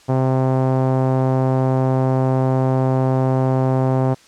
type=tone with low-pass filter; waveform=sawtooth; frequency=130.81 Hz; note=C3; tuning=in tune; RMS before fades=-17 dBFS; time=0.08-4.15 s; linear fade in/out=20 ms; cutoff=800 Hz; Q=1.6; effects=white hiss -49 dBFS RMS until 4.27 s + low-pass 7000 Hz 12 dB/octave